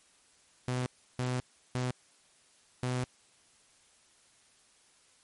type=tone bursts at uneven times; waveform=sawtooth; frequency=125.9 Hz; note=B2; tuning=34 cents sharp; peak=-26 dBFS; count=4; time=0.68-0.86 / 1.19-1.4 / 1.75-1.91 / 2.83-3.04 s; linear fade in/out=0 ms; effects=white hiss -64 dBFS RMS until 5.23 s + MP3 48 kbps